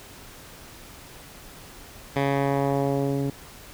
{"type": "tone with low-pass filter sweep", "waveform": "10% pulse", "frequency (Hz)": 139.2, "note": "C#3", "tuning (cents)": 8, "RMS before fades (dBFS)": -24, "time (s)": [2.16, 3.3], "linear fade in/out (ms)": 2, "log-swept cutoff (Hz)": [2900, 290], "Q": 0.94, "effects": ["pink hiss -45 dBFS RMS until 3.73 s"]}